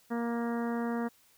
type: harmonic tone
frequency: 234.7 Hz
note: A#3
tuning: 12 cents sharp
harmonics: 1 / 2 / 3 / 4 / 5 / 6 / 7 / 8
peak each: -31 / -37 / -41 / -43 / -45 / -47 / -48 / -49 dBFS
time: 0.1-1.09 s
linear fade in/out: 20 ms
effects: white hiss -64 dBFS RMS until 1.37 s